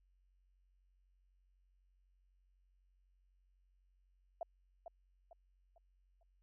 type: tone with echo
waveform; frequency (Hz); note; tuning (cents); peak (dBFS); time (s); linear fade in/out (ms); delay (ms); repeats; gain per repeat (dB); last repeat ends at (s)
sine; 675; E5; +41; -38; 4.41-4.43; 2; 450; 4; -8; 6.23
effects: added 46 Hz sine -70 dBFS peak until 6.42 s